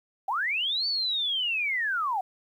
sine linear two-way sweep, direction up then down, 718 to 4570 to 718 Hz, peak -25 dBFS, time 0.28-2.21 s, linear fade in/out 5 ms, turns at 0.87 s, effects 10-bit

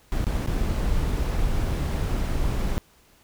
brown noise with dropouts, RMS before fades -24 dBFS, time 0.12-2.78 s, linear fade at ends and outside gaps 0 ms, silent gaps 0.242-0.268 / 0.462-0.474 s, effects pink hiss -58 dBFS RMS until 3.23 s

